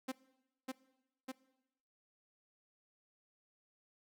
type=tone with echo; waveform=sawtooth; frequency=261.3 Hz; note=C4; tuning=2 cents flat; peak=-33 dBFS; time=0.08-0.12 s; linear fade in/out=10 ms; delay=600 ms; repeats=2; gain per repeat=-2 dB; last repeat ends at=1.32 s; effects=noise-tail reverb RT60 0.9 s tail -19 dB re dry